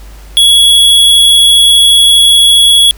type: tone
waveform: square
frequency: 3357 Hz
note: G#7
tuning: 18 cents sharp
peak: -3 dBFS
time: 0.37-2.91 s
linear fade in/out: 0 ms
effects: added 50 Hz sine -28 dBFS peak until 2.97 s + pink hiss -39 dBFS RMS until 2.97 s